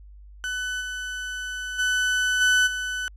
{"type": "tone with level steps", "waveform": "35% pulse", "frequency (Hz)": 1500, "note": "F#6", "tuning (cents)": 23, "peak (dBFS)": [-25, -28, -19, -15, -25], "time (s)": [0.44, 3.08], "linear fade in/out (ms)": 0, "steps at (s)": [0.8, 1.78, 2.4, 2.66], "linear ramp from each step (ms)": 20, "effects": ["added 50 Hz sine -43 dBFS peak until 3.16 s", "low-pass 9000 Hz 12 dB/octave"]}